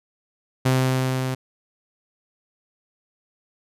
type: tone with level ramp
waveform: sawtooth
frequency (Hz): 130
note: C3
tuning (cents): -11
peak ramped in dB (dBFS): -12 to -20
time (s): 0.65-1.35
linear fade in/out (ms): 10
effects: resampled to 32000 Hz